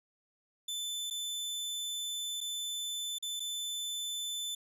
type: tone with dropouts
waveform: sawtooth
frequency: 3520 Hz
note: A7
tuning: in tune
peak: -32 dBFS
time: 0.68-4.55 s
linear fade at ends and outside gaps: 5 ms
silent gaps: 1.101-1.108 / 2.406-2.411 / 3.185-3.225 / 3.397-3.402 s
effects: resampled to 32000 Hz